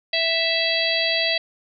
harmonic tone, 659.3 Hz, E5, in tune, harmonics 1 / 3 / 4 / 5 / 6 / 7, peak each -26 / -26 / -26 / -26 / -26 / -26 dBFS, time 0.13-1.38 s, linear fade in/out 5 ms, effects none

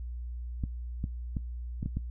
clicks, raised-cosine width 5 ms, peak -20 dBFS, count 6, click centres 0.638 / 1.041 / 1.368 / 1.829 / 1.86 / 1.97 s, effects noise-tail reverb RT60 0.1 s tail -17 dB re dry + added 60 Hz sine -35 dBFS peak until 2.1 s

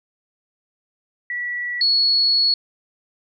sine tone pair in turn, 1946 / 4369 Hz, B6 / C#8, -26 / -26 cents, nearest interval octave + major second, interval 1400 cents, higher second, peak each -23 / -14 dBFS, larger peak second, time 1.3-1.81 / 1.81-2.54 s, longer second, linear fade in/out 2 ms, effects none

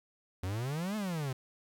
45% pulse exponential two-way sweep, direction up then down, 87.31 to 220 to 125.6 Hz, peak -33 dBFS, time 0.43-1.33 s, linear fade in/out 5 ms, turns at 0.96 s, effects 11-bit

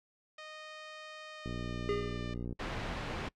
5% pulse tone with pitch glide, 618 to 597.3 Hz, D#5 to D5, -12 to +29 cents, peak -31 dBFS, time 0.38-2.34 s, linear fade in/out 5 ms, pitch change -59 cents, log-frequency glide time 1.32-2.18 s
click train, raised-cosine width 3 ms, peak -27 dBFS, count 65, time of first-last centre 1.46-2.527 s, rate 60 Hz
square tone with exponential decay, 407.6 Hz, G#4, 32 cents flat, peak -29 dBFS, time 1.89-2.45 s, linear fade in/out 0 ms, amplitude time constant 120 ms
pink noise, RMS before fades -37 dBFS, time 2.59-3.29 s, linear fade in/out 10 ms
effects noise-tail reverb RT60 0.1 s tail -23 dB re dry + low-pass 3000 Hz 12 dB/octave

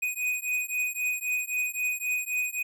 square beating tone pair, 2489 / 2492.8 Hz, D#7 / D#7, 0 / +3 cents, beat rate 3.8 Hz, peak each -31 dBFS, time 0.02-2.63 s, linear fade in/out 10 ms, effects none

